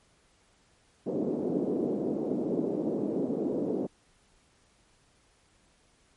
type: band-pass noise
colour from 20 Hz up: pink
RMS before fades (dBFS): -30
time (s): 1.06-3.87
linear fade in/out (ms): 10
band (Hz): 220 to 470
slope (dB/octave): 24
effects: pink hiss -65 dBFS RMS until 6.16 s + MP3 48 kbps